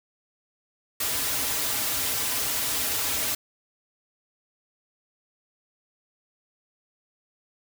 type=noise with comb filter; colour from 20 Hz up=white; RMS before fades=-27 dBFS; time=1-3.35 s; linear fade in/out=5 ms; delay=5.5 ms; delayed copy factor=-0.75; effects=none